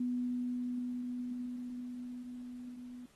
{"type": "tone with level ramp", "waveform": "sine", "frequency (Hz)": 246.9, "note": "B3", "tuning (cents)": 0, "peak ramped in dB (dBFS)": [-31, -45], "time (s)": [0, 3.06], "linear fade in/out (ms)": 5, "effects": ["pink hiss -67 dBFS RMS until 3.15 s", "AAC 32 kbps"]}